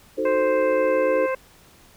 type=chord; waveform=sine; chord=D# diminished seventh; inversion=none; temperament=equal; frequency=311.1 / 370 / 440 / 523.3 Hz; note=D#4 / F#4 / A4 / C5; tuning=0 / 0 / 0 / 0 cents; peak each=-28 / -30 / -26 / -25 dBFS; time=0.17-1.27 s; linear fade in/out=20 ms
type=harmonic tone; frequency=523.3 Hz; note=C5; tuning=in tune; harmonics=1 / 2 / 3 / 4 / 5; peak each=-23 / -29 / -33 / -35 / -37 dBFS; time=0.25-1.35 s; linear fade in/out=5 ms
effects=pink hiss -52 dBFS RMS until 1.96 s